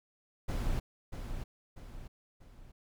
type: noise with echo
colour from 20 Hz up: brown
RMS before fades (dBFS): -32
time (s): 0.48-0.8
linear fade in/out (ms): 10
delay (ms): 640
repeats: 3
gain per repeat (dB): -7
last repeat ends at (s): 2.72
effects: none

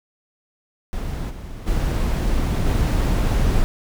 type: noise with level steps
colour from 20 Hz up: brown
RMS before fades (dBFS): -26 / -33 / -20 / -18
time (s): 0.93-3.64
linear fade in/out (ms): 0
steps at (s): 1.29 / 1.66 / 2.65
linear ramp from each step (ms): 20
effects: none

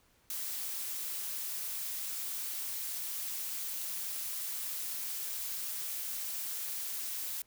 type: noise with amplitude modulation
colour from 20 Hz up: blue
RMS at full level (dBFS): -36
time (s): 0.3-7.42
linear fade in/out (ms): 2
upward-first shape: sine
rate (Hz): 236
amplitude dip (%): 45
effects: pink hiss -68 dBFS RMS until 7.46 s

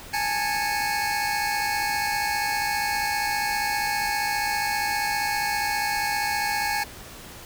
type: tone cluster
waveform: 25% pulse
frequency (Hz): 827 / 882 / 2210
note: G#5 / A5 / C#7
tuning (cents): -8 / +4 / -6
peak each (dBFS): -22 / -26 / -27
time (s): 0.13-6.84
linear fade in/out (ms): 10
effects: pink hiss -42 dBFS RMS until 7.45 s

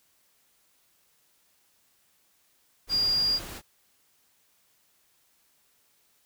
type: tone in noise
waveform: sine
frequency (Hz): 4817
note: D8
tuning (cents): +43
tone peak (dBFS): -22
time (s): 2.89-3.4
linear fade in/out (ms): 50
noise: pink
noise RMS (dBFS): -40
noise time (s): 2.87-3.62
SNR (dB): +15
effects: white hiss -67 dBFS RMS until 6.25 s

